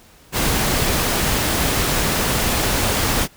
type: noise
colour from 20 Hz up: pink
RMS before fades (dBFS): -19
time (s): 0.32-3.28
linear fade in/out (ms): 50
effects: pink hiss -49 dBFS RMS until 3.36 s